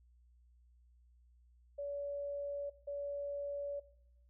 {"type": "tone bursts at uneven times", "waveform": "sine", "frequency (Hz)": 570, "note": "C#5", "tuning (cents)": 48, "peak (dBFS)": -38, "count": 2, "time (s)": [[1.78, 2.7], [2.87, 3.8]], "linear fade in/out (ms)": 10, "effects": ["noise-tail reverb RT60 0.8 s tail -18 dB re dry", "added 60 Hz sine -63 dBFS peak until 4.29 s"]}